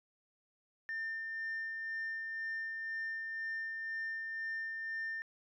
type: tone with tremolo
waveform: sine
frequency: 1800 Hz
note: A6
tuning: 39 cents sharp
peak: -34 dBFS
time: 0.89-5.22 s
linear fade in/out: 0 ms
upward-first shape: sine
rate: 2 Hz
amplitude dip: 35%
effects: tanh soft clip ceiling -34 dBFS